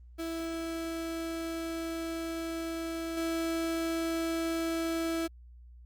35% pulse tone with level steps, 329.3 Hz, E4, 2 cents flat, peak -32 / -28 dBFS, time 0.18-5.28 s, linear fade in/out 20 ms, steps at 3.17 s, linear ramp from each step 5 ms, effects added 60 Hz sine -49 dBFS peak until 5.85 s + Opus 32 kbps

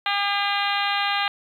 harmonic tone, 403.2 Hz, G4, 49 cents sharp, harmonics 2 / 3 / 4 / 5 / 6 / 7 / 8 / 9 / 10, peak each -26 / -28 / -29 / -30 / -31 / -31 / -32 / -33 / -33 dBFS, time 0.06-1.28 s, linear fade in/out 2 ms, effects 9-bit

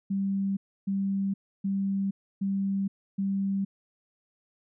sine tone bursts, 195.9 Hz, G3, 1 cent flat, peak -25 dBFS, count 5, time 0.1-3.65 s, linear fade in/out 10 ms, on 470 ms, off 300 ms, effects none

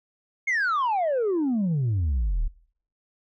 sine exponential sweep, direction down, 2200 to 33.4 Hz, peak -19 dBFS, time 0.47-2.48 s, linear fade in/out 10 ms, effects noise-tail reverb RT60 0.6 s tail -23 dB re dry + tanh soft clip ceiling -20 dBFS

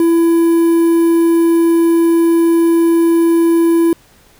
triangle tone with quantisation, 334.2 Hz, E4, 24 cents sharp, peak -6 dBFS, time 0-3.93 s, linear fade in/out 2 ms, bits 5, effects pink hiss -48 dBFS RMS until 4.39 s

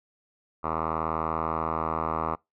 5% pulse tone with low-pass filter, 80.3 Hz, E2, 45 cents flat, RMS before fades -29 dBFS, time 0.63-2.36 s, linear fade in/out 20 ms, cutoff 1200 Hz, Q 5.5, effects noise-tail reverb RT60 0.2 s tail -25 dB re dry

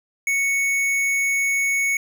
sine tone with tanh clipping, 2217 Hz, C#7, in tune, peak -20 dBFS, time 0.27-1.97 s, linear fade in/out 2 ms, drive 16 dB, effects none

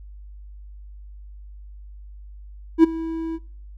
triangle tone with ADSR envelope, 325.9 Hz, E4, 20 cents flat, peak -4 dBFS, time 2.78-3.39 s, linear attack 56 ms, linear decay 14 ms, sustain -19 dB, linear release 41 ms, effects noise-tail reverb RT60 0.5 s tail -24 dB re dry + added 50 Hz sine -38 dBFS peak until 3.77 s

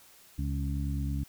harmonic tone with a mistuned harmonic, 69.3 Hz, C#2, in tune, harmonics 1 / 2 / 3 / 4, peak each -31 / -34 / -40 / -39 dBFS, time 0.38-1.24 s, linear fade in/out 10 ms, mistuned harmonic 4, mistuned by +15 cents, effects white hiss -57 dBFS RMS until 1.28 s

